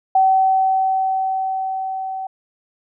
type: tone with level ramp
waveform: sine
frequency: 763 Hz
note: G5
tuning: 47 cents flat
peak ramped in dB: -10 to -24 dBFS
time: 0.15-2.27 s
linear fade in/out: 5 ms
effects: none